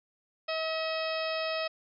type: harmonic tone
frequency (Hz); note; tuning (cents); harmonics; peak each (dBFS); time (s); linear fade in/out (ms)
640; D#5; +49; 1 / 2 / 3 / 4 / 5 / 6 / 7 / 8; -32 / -38 / -41 / -38 / -43 / -43 / -45 / -41; 0.48-1.68; 10
effects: none